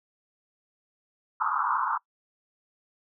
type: band-pass noise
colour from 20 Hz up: pink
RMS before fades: -27 dBFS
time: 1.4-1.98 s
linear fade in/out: 10 ms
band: 880 to 1400 Hz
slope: 96 dB/octave
effects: noise-tail reverb RT60 0.1 s tail -24 dB re dry